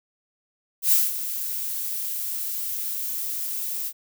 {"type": "noise with ADSR envelope", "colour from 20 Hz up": "violet", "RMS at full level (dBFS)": -17, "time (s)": [0.82, 3.93], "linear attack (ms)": 96, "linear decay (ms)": 200, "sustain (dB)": -12, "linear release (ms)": 58, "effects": []}